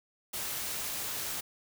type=noise; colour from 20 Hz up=white; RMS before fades=-36 dBFS; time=0.33-1.41 s; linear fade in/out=10 ms; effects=none